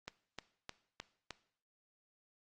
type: click train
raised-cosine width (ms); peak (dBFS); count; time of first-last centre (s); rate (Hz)
0.2; -25; 5; 0.08-1.307; 3.26
effects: noise-tail reverb RT60 0.6 s tail -17 dB re dry + Opus 32 kbps